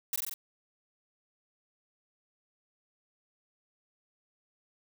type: noise with echo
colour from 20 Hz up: blue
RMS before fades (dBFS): -31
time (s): 0.13-0.16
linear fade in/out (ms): 2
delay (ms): 45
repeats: 4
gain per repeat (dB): -2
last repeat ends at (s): 0.34
effects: none